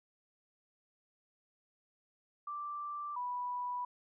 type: tone pair in turn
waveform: sine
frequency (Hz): 1174.7 / 984.1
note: D6 / B5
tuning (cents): 0 / -6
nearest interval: minor third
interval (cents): 306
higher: first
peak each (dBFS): -38 / -35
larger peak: second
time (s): 2.47-3.16 / 3.16-3.85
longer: neither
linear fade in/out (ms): 5
effects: none